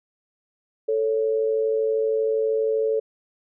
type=tone pair together; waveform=sine; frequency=441.7 / 554.4 Hz; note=A4 / C#5; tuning=+7 / 0 cents; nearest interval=major third; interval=393 cents; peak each=-20 / -27 dBFS; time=0.88-3 s; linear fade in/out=10 ms; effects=none